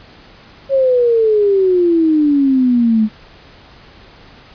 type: exponential sweep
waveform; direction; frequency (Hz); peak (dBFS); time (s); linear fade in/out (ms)
sine; down; 552 to 212.1; -9; 0.69-3.09; 50
effects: pink hiss -42 dBFS RMS until 4.54 s + resampled to 11025 Hz